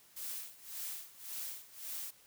blue noise with tremolo, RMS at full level -41 dBFS, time 0.16-2.11 s, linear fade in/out 10 ms, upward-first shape sine, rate 1.8 Hz, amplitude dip 90%, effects white hiss -63 dBFS RMS until 2.26 s

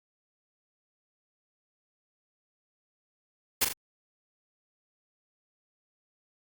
white noise with echo, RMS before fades -23 dBFS, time 3.61-3.65 s, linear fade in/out 10 ms, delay 41 ms, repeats 2, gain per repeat -6 dB, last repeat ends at 3.732 s, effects Opus 48 kbps

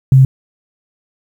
sine tone, 132.6 Hz, C3, 23 cents sharp, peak -3 dBFS, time 0.12-0.25 s, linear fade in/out 2 ms, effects 7-bit

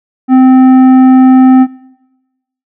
sine tone with tanh clipping, 259 Hz, C4, 17 cents flat, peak -3 dBFS, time 0.28-1.67 s, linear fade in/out 50 ms, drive 10 dB, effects noise-tail reverb RT60 1.0 s tail -21 dB re dry

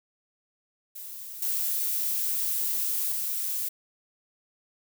violet noise with level steps, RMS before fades -40 / -28 / -30 dBFS, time 0.95-3.69 s, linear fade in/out 10 ms, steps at 1.42 / 3.12 s, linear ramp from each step 2 ms, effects none

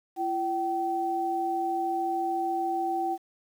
sine tone pair together, 339.2 / 769 Hz, E4 / G5, +50 / -33 cents, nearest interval octave + major second, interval 1417 cents, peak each -31 / -27 dBFS, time 0.16-3.18 s, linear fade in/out 50 ms, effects 9-bit

